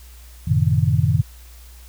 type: chord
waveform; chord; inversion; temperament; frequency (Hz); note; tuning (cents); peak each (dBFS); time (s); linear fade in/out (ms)
sine; F# diminished seventh; none; equal with one note detuned; 92.5 / 111.66 / 130.81 / 155.56; F#2 / A2 / C3 / Eb3; 0 / +26 / 0 / 0; -20; 0.47-1.22; 10
effects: added 60 Hz sine -40 dBFS peak until 1.88 s + white hiss -49 dBFS RMS until 1.88 s